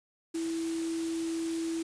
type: tone in noise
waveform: sine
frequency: 328.7 Hz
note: E4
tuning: 5 cents flat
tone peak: -30 dBFS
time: 0.34-1.83 s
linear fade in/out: 10 ms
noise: white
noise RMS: -43 dBFS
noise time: 0.34-1.83 s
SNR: +10 dB
effects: resampled to 22050 Hz